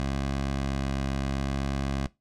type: tone with vibrato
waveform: 15% pulse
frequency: 68 Hz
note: C#2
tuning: 33 cents flat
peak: -21 dBFS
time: 0-2.07 s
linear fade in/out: 0 ms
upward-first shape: sine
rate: 0.73 Hz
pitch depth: 9 cents each way
effects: noise-tail reverb RT60 0.2 s tail -19 dB re dry + low-pass 7000 Hz 12 dB/octave